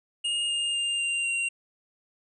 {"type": "tone with pitch steps", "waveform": "square", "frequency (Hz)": [2845, 2824, 2803, 2782, 2761], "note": ["F7", "F7", "F7", "F7", "F7"], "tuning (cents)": [31, 19, 6, -7, -20], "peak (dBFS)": -26, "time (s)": [0.24, 1.49], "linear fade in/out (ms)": 10, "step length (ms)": 250, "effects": ["resampled to 24000 Hz"]}